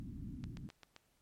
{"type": "low-pass noise", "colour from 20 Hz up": "white", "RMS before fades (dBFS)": -46, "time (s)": [0, 0.69], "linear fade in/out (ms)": 0, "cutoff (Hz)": 270, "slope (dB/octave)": 48}
{"type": "click train", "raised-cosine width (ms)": 0.2, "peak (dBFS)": -34, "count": 5, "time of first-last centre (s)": [0.44, 0.964], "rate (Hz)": 7.64}
{"effects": ["pink hiss -75 dBFS RMS until 1.21 s", "MP3 64 kbps"]}